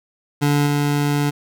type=tone with level steps; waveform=25% pulse; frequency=145.1 Hz; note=D3; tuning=21 cents flat; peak=-11 / -13 dBFS; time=0.41-1.31 s; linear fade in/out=20 ms; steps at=0.66 s; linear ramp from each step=10 ms; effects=none